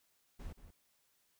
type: noise with echo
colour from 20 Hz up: brown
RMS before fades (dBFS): -45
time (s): 0.39-0.53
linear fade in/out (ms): 10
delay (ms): 180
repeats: 1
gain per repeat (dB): -11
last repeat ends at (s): 0.71
effects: white hiss -75 dBFS RMS until 1.39 s